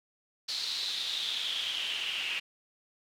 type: noise with band-pass filter sweep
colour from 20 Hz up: pink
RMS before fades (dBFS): -34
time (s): 0.48-2.4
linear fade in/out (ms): 10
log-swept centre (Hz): 4300 to 2700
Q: 6.5
effects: none